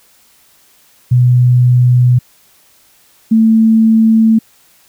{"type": "tone pair in turn", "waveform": "sine", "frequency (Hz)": [124, 222.7], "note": ["B2", "A3"], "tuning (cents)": [7, 21], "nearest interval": "minor seventh", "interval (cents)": 1014, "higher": "second", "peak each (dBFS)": -5, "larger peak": "neither", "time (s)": [[1.11, 2.19], [3.31, 4.39]], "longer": "neither", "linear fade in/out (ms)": 10, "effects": ["white hiss -49 dBFS RMS until 4.88 s"]}